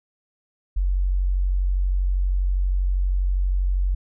sine tone, 46.25 Hz, F#1, in tune, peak -18 dBFS, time 0.76-3.95 s, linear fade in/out 10 ms, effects none

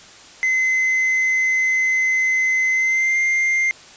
triangle tone with pitch glide, 2050 to 2100 Hz, C7 to C7, -36 to +6 cents, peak -14 dBFS, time 0.43-3.71 s, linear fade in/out 0 ms, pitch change +42 cents, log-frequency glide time 2.72-3.18 s, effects white hiss -43 dBFS RMS until 3.96 s + resampled to 16000 Hz

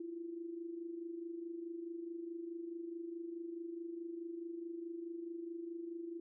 sine tone with amplitude modulation, 337.7 Hz, E4, 42 cents sharp, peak -39 dBFS, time 0-6.2 s, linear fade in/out 5 ms, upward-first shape sine, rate 24.7 Hz, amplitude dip 60%, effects none

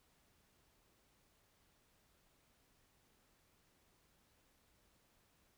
silence, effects pink hiss -74 dBFS RMS until 5.57 s

